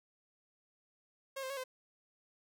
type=tone with pitch steps; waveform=sawtooth; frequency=541 / 524 / 552 / 515 Hz; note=C#5 / C5 / C#5 / C5; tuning=-42 / +2 / -7 / -28 cents; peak=-35 dBFS; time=1.36-1.64 s; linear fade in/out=10 ms; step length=70 ms; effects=none